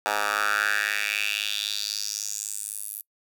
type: tone with high-pass filter sweep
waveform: 10% pulse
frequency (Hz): 103.83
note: G#2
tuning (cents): 0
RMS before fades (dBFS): -28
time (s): 0.06-3.01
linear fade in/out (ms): 0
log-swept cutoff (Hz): 910 to 12000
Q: 3.8
effects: noise-tail reverb RT60 0.1 s tail -25 dB re dry